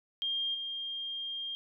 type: tone with level steps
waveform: sine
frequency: 3210 Hz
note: G7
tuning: 40 cents sharp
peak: -30 / -35 dBFS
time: 0.22-1.55 s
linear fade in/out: 0 ms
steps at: 0.54 s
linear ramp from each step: 10 ms
effects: none